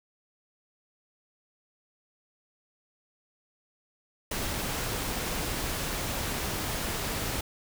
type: noise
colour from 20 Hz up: pink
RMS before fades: -32 dBFS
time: 4.31-7.41 s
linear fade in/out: 5 ms
effects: none